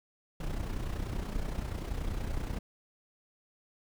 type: noise with amplitude modulation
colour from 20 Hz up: brown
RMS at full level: -32 dBFS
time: 0.4-2.59 s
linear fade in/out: 5 ms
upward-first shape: sine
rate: 30.5 Hz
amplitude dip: 60%
effects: none